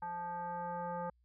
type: tone with frequency modulation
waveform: sine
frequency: 174.61 Hz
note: F3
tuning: in tune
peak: -36 dBFS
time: 0.02-1.1 s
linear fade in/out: 5 ms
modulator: 349 Hz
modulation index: 2.9
effects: added 60 Hz sine -68 dBFS peak until 1.24 s